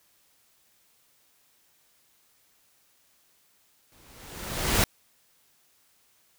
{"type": "noise with exponential growth", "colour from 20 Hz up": "pink", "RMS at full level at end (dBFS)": -20, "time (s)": [3.92, 4.84], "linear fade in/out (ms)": 1, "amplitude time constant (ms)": 200, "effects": ["white hiss -65 dBFS RMS until 6.38 s"]}